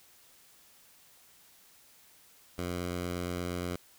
10% pulse tone, 88.5 Hz, F2, 23 cents sharp, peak -25 dBFS, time 2.58-3.76 s, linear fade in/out 5 ms, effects white hiss -60 dBFS RMS until 3.98 s

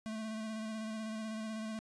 square tone with vibrato, 219 Hz, A3, 8 cents flat, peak -39 dBFS, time 0.06-1.79 s, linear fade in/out 0 ms, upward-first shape square, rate 16 Hz, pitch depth 19 cents each way, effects resampled to 22050 Hz

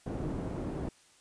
white low-pass noise, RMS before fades -36 dBFS, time 0.06-0.89 s, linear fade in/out 5 ms, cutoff 330 Hz, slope 12 dB/octave, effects white hiss -62 dBFS RMS until 1.2 s + resampled to 22050 Hz

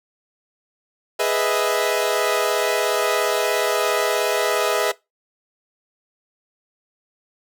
sawtooth chord, E major seventh, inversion first, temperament equal, 415.3 / 493.9 / 622.3 / 659.3 Hz, G#4 / B4 / D#5 / E5, 0 / 0 / 0 / 0 cents, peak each -20 dBFS, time 1.19-4.92 s, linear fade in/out 10 ms, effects noise-tail reverb RT60 0.2 s tail -20 dB re dry

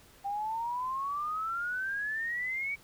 sine exponential sweep, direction up, 789 to 2280 Hz, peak -31 dBFS, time 0.24-2.76 s, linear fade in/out 20 ms, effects pink hiss -58 dBFS RMS until 2.83 s

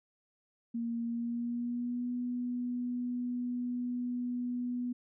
sine tone with pitch glide, 233.1 to 245.4 Hz, A#3 to B3, 0 to -11 cents, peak -32 dBFS, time 0.74-4.93 s, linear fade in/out 10 ms, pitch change +89 cents, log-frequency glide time 1.04-2.1 s, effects none

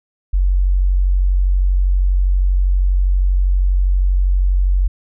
sine tone, 46.25 Hz, F#1, in tune, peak -11 dBFS, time 0.33-4.88 s, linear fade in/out 10 ms, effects none

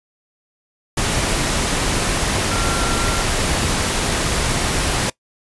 sine tone in noise, 1370 Hz, F6, 34 cents flat, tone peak -25 dBFS, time 2.51-3.22 s, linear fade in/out 5 ms, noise pink, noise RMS -19 dBFS, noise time 0.97-5.1 s, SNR -9 dB, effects noise-tail reverb RT60 0.1 s tail -21 dB re dry + resampled to 24000 Hz

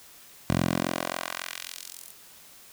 10% pulse tone with high-pass filter sweep, 43.65 Hz, F1, in tune, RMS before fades -31 dBFS, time 0.5-2.11 s, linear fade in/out 0 ms, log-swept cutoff 100 to 11000 Hz, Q 0.88, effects white hiss -51 dBFS RMS until 2.72 s

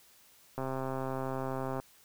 click train, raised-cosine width 1 ms, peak -22 dBFS, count 162, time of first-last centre 0.58-1.8 s, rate 132 Hz, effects white hiss -61 dBFS RMS until 2.04 s

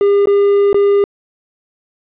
triangle tone with dropouts, 403 Hz, G4, 48 cents sharp, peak -6 dBFS, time 0.01-1.04 s, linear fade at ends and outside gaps 1 ms, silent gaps 0.257-0.272 / 0.73-0.744 s, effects resampled to 8000 Hz + 8-bit

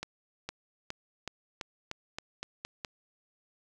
accelerating click train, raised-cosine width 0.2 ms, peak -19 dBFS, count 10, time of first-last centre 0.03-2.848 s, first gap 460 ms, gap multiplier 0.9, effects none

